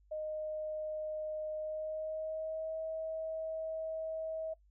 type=tone with pitch glide; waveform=sine; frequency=618 to 639.8 Hz; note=D#5 to D#5; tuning=-12 to +48 cents; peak=-36 dBFS; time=0.11-4.54 s; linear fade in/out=10 ms; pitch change=+60 cents; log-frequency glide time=1.56-2.78 s; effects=noise-tail reverb RT60 0.1 s tail -21 dB re dry + added 50 Hz sine -63 dBFS peak until 4.7 s